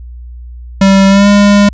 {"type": "tone with pitch glide", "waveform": "square", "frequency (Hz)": [194.5, 203.3], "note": ["G3", "G#3"], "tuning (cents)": [-13, -37], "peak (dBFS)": -4, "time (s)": [0.81, 1.69], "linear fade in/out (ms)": 5, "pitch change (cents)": 76, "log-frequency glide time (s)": [1.08, 1.28], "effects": ["added 60 Hz sine -25 dBFS peak until 1.73 s", "resampled to 16000 Hz"]}